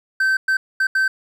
triangle tone bursts at uneven times, 1547 Hz, G6, 23 cents flat, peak -13 dBFS, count 4, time 0.2-0.37 / 0.48-0.57 / 0.8-0.87 / 0.95-1.08 s, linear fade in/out 5 ms, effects none

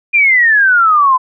sine exponential sweep, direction down, 2438 to 1007 Hz, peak -6 dBFS, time 0.13-1.18 s, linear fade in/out 20 ms, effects none

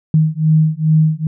sine beating tone pair, 155.56 / 157.96 Hz, D#3 / D#3, 0 / +26 cents, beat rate 2.4 Hz, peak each -13 dBFS, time 0.14-1.27 s, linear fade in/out 2 ms, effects none

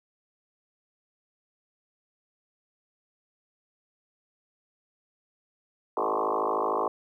sine tone with frequency modulation, 747 Hz, F#5, 16 cents sharp, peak -24 dBFS, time 5.97-6.88 s, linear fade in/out 2 ms, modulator 53.3 Hz, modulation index 7.4, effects 11-bit

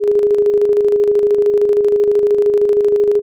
sine tone with tremolo, 412.4 Hz, G#4, 12 cents flat, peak -8 dBFS, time 0-3.22 s, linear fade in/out 50 ms, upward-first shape square, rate 13 Hz, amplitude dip 40%, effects none

